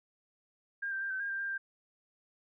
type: tone with pitch steps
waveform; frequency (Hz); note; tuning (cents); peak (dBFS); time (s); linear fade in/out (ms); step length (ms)
sine; 1609 / 1566 / 1590 / 1535 / 1615 / 1581 / 1595 / 1582; G6 / G6 / G6 / G6 / G#6 / G6 / G6 / G6; +45 / -2 / +24 / -37 / -49 / +14 / +30 / +15; -33; 0.82-1.58; 10; 95
effects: none